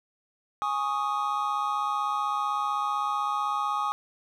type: chord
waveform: triangle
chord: Ab suspended fourth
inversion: none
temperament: equal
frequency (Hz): 830.6 / 1108.7 / 1244.5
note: Ab5 / Db6 / Eb6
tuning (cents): 0 / 0 / 0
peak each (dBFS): -29 / -29 / -27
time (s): 0.62-3.92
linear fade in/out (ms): 0
effects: none